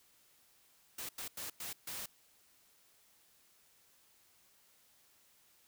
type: noise bursts at uneven times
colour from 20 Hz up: white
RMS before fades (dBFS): -43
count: 5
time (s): 0.98-1.09 / 1.18-1.28 / 1.37-1.5 / 1.6-1.73 / 1.87-2.06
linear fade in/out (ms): 5
effects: white hiss -68 dBFS RMS until 5.67 s